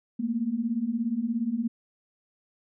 sine beating tone pair, 220 / 237 Hz, A3 / A#3, 0 / +29 cents, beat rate 17 Hz, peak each -30 / -27 dBFS, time 0.19-1.68 s, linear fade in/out 10 ms, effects none

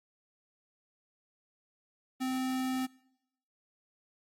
square tone, 258.9 Hz, C4, 18 cents flat, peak -31 dBFS, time 2.2-2.87 s, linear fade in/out 20 ms, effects noise-tail reverb RT60 0.8 s tail -22 dB re dry + MP3 64 kbps

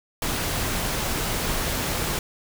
pink noise, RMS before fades -26 dBFS, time 0.22-2.19 s, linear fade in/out 2 ms, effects none

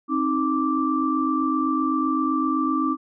sine tone cluster, 266.2 / 314 / 1171 Hz, C4 / D#4 / D6, +30 / +16 / -5 cents, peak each -24 dBFS, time 0.08-2.97 s, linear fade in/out 50 ms, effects none

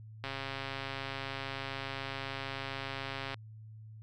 click train, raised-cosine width 0.3 ms, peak -22 dBFS, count 423, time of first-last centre 0.24-3.343 s, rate 136 Hz, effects added 109 Hz sine -47 dBFS peak until 4.02 s

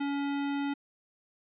square tone, 282.3 Hz, C#4, 32 cents sharp, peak -30 dBFS, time 0-0.74 s, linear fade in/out 10 ms, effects resampled to 8000 Hz

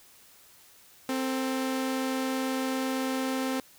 sawtooth tone pair together, 262.2 / 446.4 Hz, C4 / A4, +4 / +25 cents, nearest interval major sixth, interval 921 cents, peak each -24 / -34 dBFS, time 1.09-3.6 s, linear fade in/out 2 ms, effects white hiss -56 dBFS RMS until 3.78 s

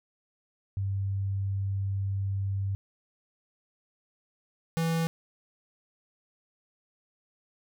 sine / square tone pair in turn, 98 / 164.51 Hz, G2 / E3, 0 / -3 cents, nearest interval major sixth, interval 897 cents, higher second, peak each -27 / -26 dBFS, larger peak second, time 0.77-2.75 / 4.77-5.07 s, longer first, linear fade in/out 0 ms, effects none

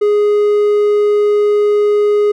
triangle tone, 415.3 Hz, G#4, in tune, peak -7 dBFS, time 0.01-2.32 s, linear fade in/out 10 ms, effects none

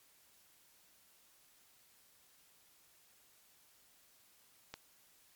click, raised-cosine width 0.2 ms, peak -26 dBFS, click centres 4.74 s, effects white hiss -67 dBFS RMS until 5.35 s + MP3 96 kbps

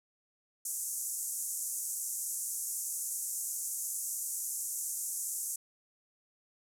pink band-pass noise, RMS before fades -37 dBFS, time 0.65-5.56 s, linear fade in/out 5 ms, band 6500 to 13000 Hz, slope 48 dB/octave, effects none

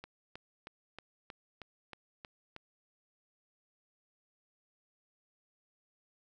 click train, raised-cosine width 0.3 ms, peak -29 dBFS, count 9, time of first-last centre 0.04-2.564 s, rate 3.17 Hz, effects none

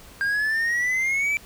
triangle exponential sweep, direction up, 1597 to 2340 Hz, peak -19 dBFS, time 0.21-1.37 s, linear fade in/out 0 ms, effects pink hiss -47 dBFS RMS until 1.45 s

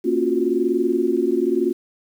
sine chord, Gb major seventh, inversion first, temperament equal with one note detuned, 233.1 / 274.3 / 349.2 / 370 Hz, Bb3 / Db4 / F4 / Gb4, 0 / -18 / 0 / 0 cents, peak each -26 / -24 / -20 / -22 dBFS, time 0.04-1.73 s, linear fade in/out 20 ms, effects 8-bit

